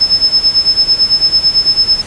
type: tone with tremolo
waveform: sine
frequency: 5230 Hz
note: E8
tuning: 15 cents flat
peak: -4 dBFS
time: 0-2.02 s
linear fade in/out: 20 ms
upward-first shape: sine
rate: 9 Hz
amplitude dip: 85%
effects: pink hiss -29 dBFS RMS until 2.06 s + resampled to 22050 Hz